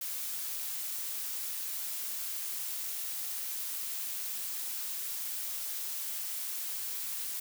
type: noise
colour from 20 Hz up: blue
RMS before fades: -37 dBFS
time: 0.01-7.4 s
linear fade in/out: 5 ms
effects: none